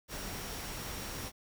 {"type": "tone in noise", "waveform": "sine", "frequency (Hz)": 5600, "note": "F8", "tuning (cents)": 4, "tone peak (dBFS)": -51, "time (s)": [0.08, 1.32], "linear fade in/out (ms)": 50, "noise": "pink", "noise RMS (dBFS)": -41, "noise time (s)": [0.08, 1.32], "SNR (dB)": -13, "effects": []}